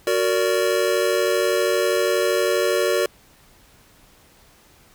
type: chord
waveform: square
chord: Gb augmented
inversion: none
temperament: just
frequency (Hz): 370 / 462.5 / 578.1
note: Gb4 / Bb4 / D5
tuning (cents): 0 / -14 / -27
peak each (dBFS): -23 / -23 / -23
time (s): 0.07-3.06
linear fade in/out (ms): 2
effects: pink hiss -53 dBFS RMS until 4.94 s